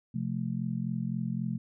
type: chord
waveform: sine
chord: F major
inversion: second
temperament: equal with one note detuned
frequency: 130.81 / 174.61 / 218.4 Hz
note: C3 / F3 / A3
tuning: 0 / 0 / -13 cents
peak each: -34 dBFS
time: 0.14-1.58 s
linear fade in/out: 10 ms
effects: none